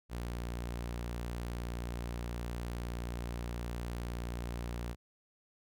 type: tone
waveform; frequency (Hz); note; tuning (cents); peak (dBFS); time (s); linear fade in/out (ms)
sawtooth; 59.2; A#1; +27; -33; 0.09-4.96; 50
effects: none